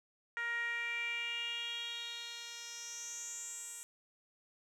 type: tone with band-pass filter sweep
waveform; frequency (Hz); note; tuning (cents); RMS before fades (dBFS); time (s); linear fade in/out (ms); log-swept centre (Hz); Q
10% pulse; 470; A#4; +14; -41; 0.37-3.83; 0; 1700 to 8800; 4.9
effects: none